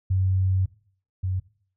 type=tone pair in turn; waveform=sine; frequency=94.2 / 93.23 Hz; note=F#2 / F#2; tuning=+32 / +14 cents; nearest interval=unison; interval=18 cents; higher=first; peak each=-19 / -23 dBFS; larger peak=first; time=0.1-0.66 / 1.23-1.4 s; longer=first; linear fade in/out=10 ms; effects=noise-tail reverb RT60 0.5 s tail -19 dB re dry